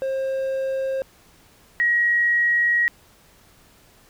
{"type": "tone pair in turn", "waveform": ["triangle", "sine"], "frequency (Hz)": [533, 1899.4], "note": ["C5", "A#6"], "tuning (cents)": [32, 32], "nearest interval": "octave + minor seventh", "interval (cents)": 2200, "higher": "second", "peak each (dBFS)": [-20, -16], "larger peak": "second", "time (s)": [[0.02, 1.02], [1.8, 2.88]], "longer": "second", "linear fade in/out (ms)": 0, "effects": ["pink hiss -54 dBFS RMS until 4.09 s"]}